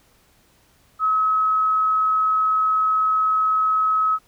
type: tone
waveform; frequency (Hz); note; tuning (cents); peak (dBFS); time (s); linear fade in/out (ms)
sine; 1282; E6; -49; -16; 0.99-4.19; 50
effects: pink hiss -58 dBFS RMS until 4.27 s